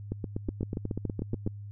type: two click trains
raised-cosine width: 3 ms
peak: -19 / -18 dBFS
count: 12 / 8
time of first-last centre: 0.12-1.465 / 0.49-1.475 s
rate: 8.18 / 7.11 Hz
effects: added 102 Hz sine -39 dBFS peak until 1.71 s